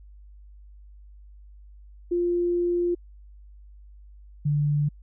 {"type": "tone pair in turn", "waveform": "sine", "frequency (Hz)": [349.2, 146.82], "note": ["F4", "D3"], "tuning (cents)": [0, 0], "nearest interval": "octave + minor third", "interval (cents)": 1500, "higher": "first", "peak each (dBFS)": [-21, -20], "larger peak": "second", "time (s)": [[2.11, 2.95], [4.45, 4.89]], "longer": "first", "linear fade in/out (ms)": 10, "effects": ["added 50 Hz sine -45 dBFS peak until 5.02 s"]}